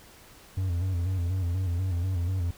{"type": "tone with vibrato", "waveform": "triangle", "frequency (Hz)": 90.2, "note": "F#2", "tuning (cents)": -44, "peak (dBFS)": -23, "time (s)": [0.57, 2.51], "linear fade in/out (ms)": 5, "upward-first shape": "square", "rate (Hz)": 4.1, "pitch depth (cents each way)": 77, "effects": ["pink hiss -52 dBFS RMS until 2.57 s"]}